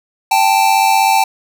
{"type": "tone pair together", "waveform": "square", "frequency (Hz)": [784, 880], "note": ["G5", "A5"], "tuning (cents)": [0, 0], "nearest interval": "major second", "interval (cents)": 200, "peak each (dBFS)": -13, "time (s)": [0.31, 1.24], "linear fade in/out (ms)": 5, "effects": []}